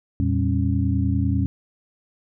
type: tone cluster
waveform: sine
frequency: 84.9 / 115 / 194.8 / 272.6 Hz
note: F2 / A#2 / G3 / C#4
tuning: -48 / -23 / -11 / -29 cents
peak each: -22 / -23 / -26 / -25 dBFS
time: 0.2-1.46 s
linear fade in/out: 0 ms
effects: none